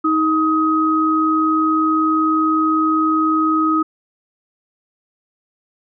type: tone pair together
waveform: sine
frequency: 315.1 / 1260.4 Hz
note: D#4 / D#6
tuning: +22 / +22 cents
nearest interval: 2 octaves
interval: 2400 cents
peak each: -16 dBFS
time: 0.04-3.83 s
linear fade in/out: 10 ms
effects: none